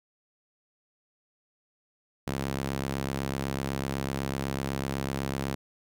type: tone with high-pass filter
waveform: sawtooth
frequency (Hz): 68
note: C#2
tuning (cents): -33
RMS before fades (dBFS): -32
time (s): 2.27-5.55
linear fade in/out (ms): 5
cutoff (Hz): 140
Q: 0.85
effects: none